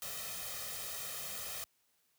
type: noise with comb filter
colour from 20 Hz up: white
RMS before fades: -42 dBFS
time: 0.02-1.64 s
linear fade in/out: 0 ms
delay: 1.6 ms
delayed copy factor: +0.85
effects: white hiss -75 dBFS RMS until 2.18 s + high-pass 60 Hz 12 dB/octave